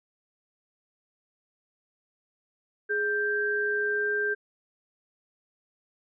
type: tone pair together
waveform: sine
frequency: 417.1 / 1574.8 Hz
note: G#4 / G6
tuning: +7 / +8 cents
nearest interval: octave + major seventh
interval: 2301 cents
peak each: -29 / -26 dBFS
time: 2.89-4.35 s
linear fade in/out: 20 ms
effects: none